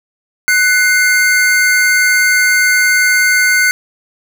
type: tone pair together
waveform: square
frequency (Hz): 1492 / 2111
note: F#6 / C7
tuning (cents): +14 / +15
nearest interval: tritone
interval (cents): 601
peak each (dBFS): -12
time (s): 0.48-3.71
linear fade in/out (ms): 0
effects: none